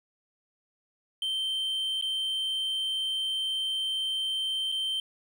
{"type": "tone with dropouts", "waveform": "triangle", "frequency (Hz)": 3119, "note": "G7", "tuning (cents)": -9, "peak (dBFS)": -26, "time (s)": [1.22, 5], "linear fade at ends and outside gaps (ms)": 2, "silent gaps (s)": [[2.013, 2.023], [4.718, 4.722]], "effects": []}